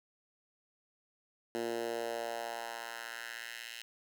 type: tone with high-pass filter sweep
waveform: 10% pulse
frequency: 116.54 Hz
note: A#2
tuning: in tune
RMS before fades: -40 dBFS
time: 1.55-3.82 s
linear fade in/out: 0 ms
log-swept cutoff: 310 to 2600 Hz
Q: 1.9
effects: none